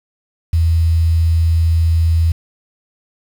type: tone with quantisation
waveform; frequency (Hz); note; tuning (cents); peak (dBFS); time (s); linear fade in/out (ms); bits
sine; 82.41; E2; 0; -10; 0.53-2.32; 5; 6
effects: none